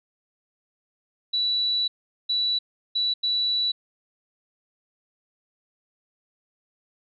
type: tone bursts at uneven times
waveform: sine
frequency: 3943 Hz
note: B7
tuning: 4 cents flat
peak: -21 dBFS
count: 4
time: 1.33-1.88 / 2.29-2.59 / 2.95-3.14 / 3.23-3.72 s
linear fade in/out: 10 ms
effects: none